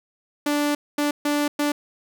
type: tone bursts at uneven times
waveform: sawtooth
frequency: 292.7 Hz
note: D4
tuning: 6 cents flat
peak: -16 dBFS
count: 4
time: 0.46-0.75 / 0.98-1.11 / 1.25-1.48 / 1.59-1.72 s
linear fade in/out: 5 ms
effects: none